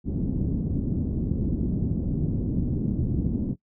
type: low-pass noise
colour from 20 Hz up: white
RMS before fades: -26 dBFS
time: 0.04-3.56 s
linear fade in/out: 50 ms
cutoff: 260 Hz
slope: 24 dB/octave
effects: noise-tail reverb RT60 0.1 s tail -23 dB re dry